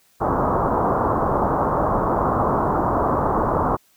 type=low-pass noise; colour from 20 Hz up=white; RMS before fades=-20 dBFS; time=0.2-3.77 s; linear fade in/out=20 ms; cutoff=1200 Hz; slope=48 dB/octave; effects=white hiss -59 dBFS RMS until 3.96 s